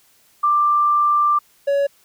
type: tone pair in turn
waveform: sine / triangle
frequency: 1182 / 562.2 Hz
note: D6 / C#5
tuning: +11 / +24 cents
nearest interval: octave + minor second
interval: 1287 cents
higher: first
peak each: -13 dBFS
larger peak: neither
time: 0.43-1.39 / 1.67-1.87 s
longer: first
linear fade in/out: 10 ms
effects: white hiss -56 dBFS RMS until 2.04 s